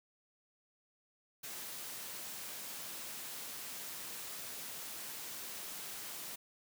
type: high-pass noise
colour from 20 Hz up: white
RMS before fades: -45 dBFS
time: 1.43-6.36 s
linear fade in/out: 10 ms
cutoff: 110 Hz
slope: 12 dB/octave
effects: none